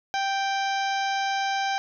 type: harmonic tone with a mistuned harmonic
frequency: 784 Hz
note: G5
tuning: in tune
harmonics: 1 / 2 / 3 / 4 / 5 / 6 / 7 / 8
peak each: -25 / -31 / -35 / -37 / -39 / -41 / -42 / -43 dBFS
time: 0.14-1.78 s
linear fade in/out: 0 ms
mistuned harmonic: 6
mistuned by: +74 cents
effects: none